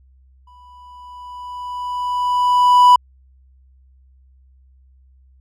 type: tone with exponential growth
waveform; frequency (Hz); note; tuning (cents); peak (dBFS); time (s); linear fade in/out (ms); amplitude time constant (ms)
triangle; 987.8; B5; 0; -3; 0.47-2.96; 5; 540
effects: added 65 Hz sine -48 dBFS peak until 5.4 s